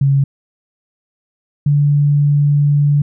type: tone pair in turn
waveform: sine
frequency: 138.3 / 145 Hz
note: C#3 / D3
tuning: -4 / -22 cents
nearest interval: minor second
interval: 82 cents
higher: second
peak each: -9 dBFS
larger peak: neither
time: 0.01-0.24 / 1.66-3.02 s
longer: second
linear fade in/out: 5 ms
effects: none